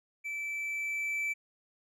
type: tone with level ramp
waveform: triangle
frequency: 2320 Hz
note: D7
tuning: 22 cents flat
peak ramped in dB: -33 to -28 dBFS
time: 0.24-1.34 s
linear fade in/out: 20 ms
effects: none